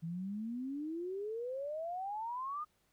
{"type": "exponential sweep", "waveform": "sine", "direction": "up", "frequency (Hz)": [160.1, 1244.5], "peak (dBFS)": -37, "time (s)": [0.02, 2.65], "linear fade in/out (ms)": 20, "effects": ["pink hiss -75 dBFS RMS until 2.92 s"]}